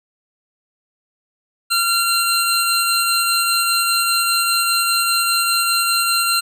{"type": "tone pair together", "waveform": "25% pulse", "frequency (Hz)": [1378, 4129], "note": ["F6", "C8"], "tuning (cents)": [-24, -24], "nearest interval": "octave + perfect fifth", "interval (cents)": 1900, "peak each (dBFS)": -14, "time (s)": [1.7, 6.41], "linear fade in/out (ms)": 20, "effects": []}